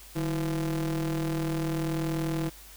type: ring-modulated tone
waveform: square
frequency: 86.4 Hz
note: F2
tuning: 18 cents flat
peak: -25 dBFS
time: 0.15-2.5 s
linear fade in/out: 20 ms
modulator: 239 Hz
effects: added 50 Hz sine -51 dBFS peak until 2.76 s + white hiss -50 dBFS RMS until 2.76 s